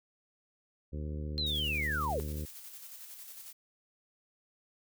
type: harmonic tone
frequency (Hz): 75.2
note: D2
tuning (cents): +42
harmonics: 1 / 2 / 3 / 4 / 5 / 6 / 7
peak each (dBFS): -36 / -42 / -46 / -48 / -50 / -52 / -53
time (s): 0.92-2.46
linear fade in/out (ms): 20
type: linear sweep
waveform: sine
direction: down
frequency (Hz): 4186 to 376.8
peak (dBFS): -31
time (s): 1.38-2.2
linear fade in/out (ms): 0
type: noise with tremolo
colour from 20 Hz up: blue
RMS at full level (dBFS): -47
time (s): 1.46-3.53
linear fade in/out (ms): 10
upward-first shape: square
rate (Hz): 11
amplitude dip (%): 35
effects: none